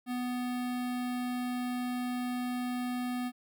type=tone with notch filter; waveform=square; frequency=247.8 Hz; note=B3; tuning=6 cents sharp; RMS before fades=-34 dBFS; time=0.06-3.32 s; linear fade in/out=50 ms; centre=6200 Hz; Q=1.7; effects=none